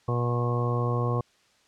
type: harmonic tone with a mistuned harmonic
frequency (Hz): 120.7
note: B2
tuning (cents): -39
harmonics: 1 / 2 / 3 / 4 / 5 / 6 / 7 / 8 / 9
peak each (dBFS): -25 / -36 / -35 / -32 / -39 / -39 / -42 / -43 / -33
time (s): 0.08-1.21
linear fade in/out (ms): 5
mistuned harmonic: 8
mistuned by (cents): +48
effects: white hiss -63 dBFS RMS until 1.67 s + low-pass 6000 Hz 12 dB/octave